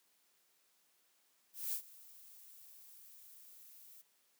violet noise with ADSR envelope, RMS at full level -37 dBFS, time 1.53-4.02 s, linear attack 200 ms, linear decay 86 ms, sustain -21 dB, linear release 13 ms, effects white hiss -74 dBFS RMS until 4.39 s + high-pass 200 Hz 12 dB/octave

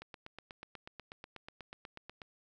click train, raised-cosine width 0.3 ms, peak -30 dBFS, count 19, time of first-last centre 0.02-2.218 s, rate 8.19 Hz, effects none

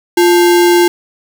sine tone with sample-and-hold, 349.2 Hz, F4, in tune, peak -5 dBFS, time 0.17-0.88 s, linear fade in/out 5 ms, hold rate 1225 Hz, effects none

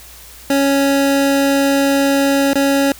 25% pulse tone with dropouts, 277.2 Hz, C#4, in tune, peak -8 dBFS, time 0.5-2.92 s, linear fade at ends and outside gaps 2 ms, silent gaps 2.533-2.555 s, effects added 60 Hz sine -43 dBFS peak until 2.99 s + white hiss -39 dBFS RMS until 2.99 s

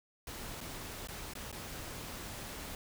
pink noise with dropouts, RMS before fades -44 dBFS, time 0.27-2.75 s, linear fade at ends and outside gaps 2 ms, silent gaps 0.606-0.611 / 1.073-1.085 / 1.336-1.352 / 1.516-1.526 s, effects none

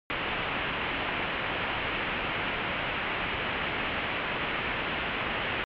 white low-pass noise, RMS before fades -31 dBFS, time 0.1-5.64 s, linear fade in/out 0 ms, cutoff 3000 Hz, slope 48 dB/octave, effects MP3 96 kbps

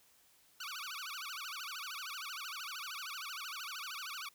15% pulse tone with vibrato, 1301 Hz, E6, 23 cents flat, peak -35 dBFS, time 0.6-4.29 s, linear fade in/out 5 ms, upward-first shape sine, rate 13 Hz, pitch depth 280 cents each way, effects white hiss -67 dBFS RMS until 4.34 s

